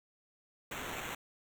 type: noise with sample-and-hold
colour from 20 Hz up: violet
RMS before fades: -41 dBFS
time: 0.71-1.15 s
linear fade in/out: 5 ms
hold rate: 4900 Hz
effects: none